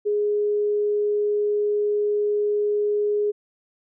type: tone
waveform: sine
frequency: 415.6 Hz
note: G#4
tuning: 1 cent sharp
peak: -19 dBFS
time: 0.05-3.32 s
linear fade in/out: 20 ms
effects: none